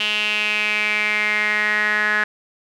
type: tone with band-pass filter sweep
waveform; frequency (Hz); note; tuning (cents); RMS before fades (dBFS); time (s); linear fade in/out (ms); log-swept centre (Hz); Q
sawtooth; 211; G#3; +28; -20; 0-2.24; 5; 2900 to 1700; 6.6
effects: none